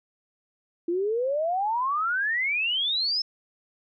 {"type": "exponential sweep", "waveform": "sine", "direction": "up", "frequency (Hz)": [333.3, 5300], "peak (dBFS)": -23, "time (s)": [0.88, 3.22], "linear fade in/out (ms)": 5, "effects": []}